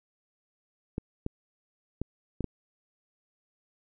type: clicks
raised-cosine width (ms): 3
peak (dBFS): -18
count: 5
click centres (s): 0.981 / 1.264 / 2.016 / 2.407 / 2.443
effects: none